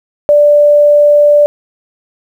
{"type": "tone", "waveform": "sine", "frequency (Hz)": 587.3, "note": "D5", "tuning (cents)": 0, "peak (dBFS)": -3, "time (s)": [0.29, 1.46], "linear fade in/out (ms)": 0, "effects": ["7-bit"]}